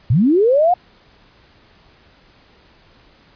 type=linear sweep; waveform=sine; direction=up; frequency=98 to 740 Hz; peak=-10 dBFS; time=0.1-0.74 s; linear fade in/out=5 ms; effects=pink hiss -51 dBFS RMS until 3.35 s + resampled to 11025 Hz